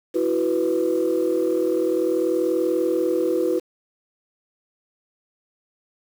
sine chord, E suspended second, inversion none, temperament equal, 329.6 / 370 / 493.9 Hz, E4 / F#4 / B4, 0 / 0 / 0 cents, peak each -22 dBFS, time 0.14-3.6 s, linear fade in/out 20 ms, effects tanh soft clip ceiling -12 dBFS + 7-bit

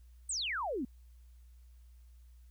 sine exponential sweep, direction down, 8870 to 225.9 Hz, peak -33 dBFS, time 0.29-0.85 s, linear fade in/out 5 ms, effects added 60 Hz sine -54 dBFS peak until 2.5 s + white hiss -75 dBFS RMS until 2.5 s

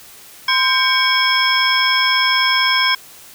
sine tone cluster, 1031 / 1575 / 2245 / 3284 / 5270 Hz, C6 / G6 / C#7 / G#7 / E8, -26 / +8 / +21 / -20 / -1 cents, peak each -19 dBFS, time 0.48-2.95 s, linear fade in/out 5 ms, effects white hiss -41 dBFS RMS until 3.34 s

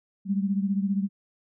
sine beating tone pair, 194.6 / 209.6 Hz, G3 / G#3, -12 / +16 cents, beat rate 15 Hz, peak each -24 / -29 dBFS, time 0.25-1.09 s, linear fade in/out 50 ms, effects none

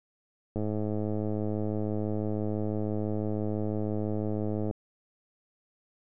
click train, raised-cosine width 2 ms, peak -19 dBFS, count 441, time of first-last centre 0.56-4.711 s, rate 106 Hz, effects none

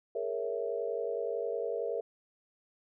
sine chord, A# half-diminished seventh, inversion third, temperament equal, 415.3 / 466.2 / 554.4 / 659.3 Hz, G#4 / A#4 / C#5 / E5, 0 / 0 / 0 / 0 cents, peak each -38 / -34 / -39 / -39 dBFS, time 0.15-2.01 s, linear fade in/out 5 ms, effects none

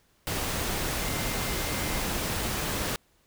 sine tone in noise, 2093 Hz, C7, in tune, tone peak -41 dBFS, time 1.01-2.02 s, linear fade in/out 0 ms, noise pink, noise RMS -30 dBFS, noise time 0.27-2.96 s, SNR -14 dB, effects pink hiss -66 dBFS RMS until 3.26 s

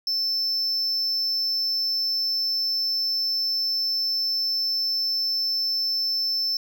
triangle tone, 5300 Hz, E8, 9 cents sharp, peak -21 dBFS, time 0.07-6.57 s, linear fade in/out 2 ms, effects none

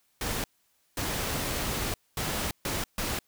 pink noise bursts at uneven times, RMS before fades -31 dBFS, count 5, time 0.21-0.44 / 0.97-1.94 / 2.17-2.51 / 2.65-2.84 / 2.98-3.19 s, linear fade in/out 2 ms, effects white hiss -70 dBFS RMS until 3.27 s

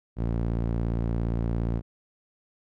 sawtooth tone with band-pass filter, 57.3 Hz, A#1, 29 cents flat, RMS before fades -27 dBFS, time 0.16-1.82 s, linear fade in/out 50 ms, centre 160 Hz, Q 0.53, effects none

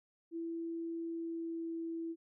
sine tone with pitch glide, 332.5 to 330.4 Hz, E4 to E4, +15 to +4 cents, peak -37 dBFS, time 0.31-2.16 s, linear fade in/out 50 ms, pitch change -11 cents, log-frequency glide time 1.05-1.74 s, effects none

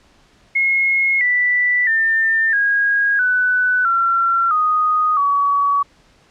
sine tone with pitch steps, 2163 / 1972.1 / 1798 / 1639.2 / 1494.5 / 1362.6 / 1242.3 / 1132.6 Hz, C#7 / B6 / A6 / G#6 / F#6 / F6 / D#6 / C#6, -43 / -3 / +37 / -23 / +17 / -43 / -3 / +37 cents, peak -13 dBFS, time 0.55-5.83 s, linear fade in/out 10 ms, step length 660 ms, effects pink hiss -53 dBFS RMS until 6.3 s + low-pass 6000 Hz 12 dB/octave

